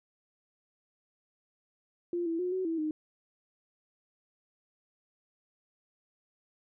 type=tone with pitch steps; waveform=sine; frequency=347.7 / 330.6 / 360.9 / 373.6 / 327.5 / 308.5 Hz; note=F4 / E4 / F#4 / F#4 / E4 / D#4; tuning=-8 / +5 / -43 / +17 / -11 / -15 cents; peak=-29 dBFS; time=2.13-2.91 s; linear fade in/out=2 ms; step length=130 ms; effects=none